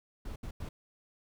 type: noise bursts at uneven times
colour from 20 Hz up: brown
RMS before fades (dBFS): -40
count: 3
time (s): 0.25-0.36 / 0.43-0.51 / 0.6-0.69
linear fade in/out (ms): 5
effects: none